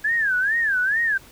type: tone with vibrato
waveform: sine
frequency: 1661.2 Hz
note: G#6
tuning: in tune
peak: -18 dBFS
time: 0.04-1.18 s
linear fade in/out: 10 ms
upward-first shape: sine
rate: 2.3 Hz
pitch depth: 210 cents each way
effects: pink hiss -48 dBFS RMS until 1.31 s